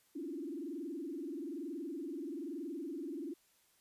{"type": "tone with frequency modulation", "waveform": "sine", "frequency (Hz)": 311.1, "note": "D#4", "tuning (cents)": 0, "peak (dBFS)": -39, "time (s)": [0.15, 3.34], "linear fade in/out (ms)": 10, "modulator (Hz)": 21.1, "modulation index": 2.1, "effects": ["white hiss -71 dBFS RMS until 3.8 s", "resampled to 32000 Hz"]}